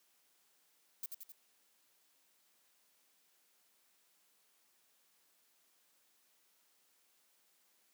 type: noise with echo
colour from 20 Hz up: violet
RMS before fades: -41 dBFS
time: 1.03-1.06 s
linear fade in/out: 2 ms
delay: 87 ms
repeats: 3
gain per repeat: -4 dB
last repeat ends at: 1.321 s
effects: white hiss -73 dBFS RMS until 7.93 s + high-pass 200 Hz 12 dB/octave